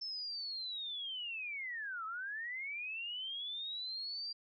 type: linear two-way sweep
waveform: sine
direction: down then up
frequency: 5320 to 1269 to 4762 Hz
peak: -39 dBFS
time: 0.01-4.33 s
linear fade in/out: 10 ms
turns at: 2.05 s
effects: none